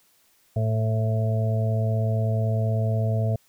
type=harmonic tone; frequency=110.5 Hz; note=A2; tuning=8 cents sharp; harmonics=1 / 2 / 4 / 5 / 6; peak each=-21 / -33 / -35 / -36 / -31 dBFS; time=0.56-3.36 s; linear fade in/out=5 ms; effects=white hiss -62 dBFS RMS until 3.48 s